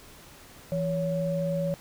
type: tone pair together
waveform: sine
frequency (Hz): 166.6 / 560.7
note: E3 / C#5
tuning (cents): +19 / +20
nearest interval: octave + major sixth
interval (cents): 2101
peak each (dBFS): -28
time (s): 0.72-1.74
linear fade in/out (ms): 0
effects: pink hiss -50 dBFS RMS until 1.8 s